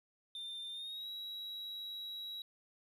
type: tone with pitch glide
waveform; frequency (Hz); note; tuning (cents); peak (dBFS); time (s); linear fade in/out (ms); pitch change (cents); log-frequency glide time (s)
sine; 3593 to 3873; A7 to B7; +36 to -35; -39; 0.35-2.42; 2; +129; 0.71-1.08
effects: tanh soft clip ceiling -41 dBFS + 12-bit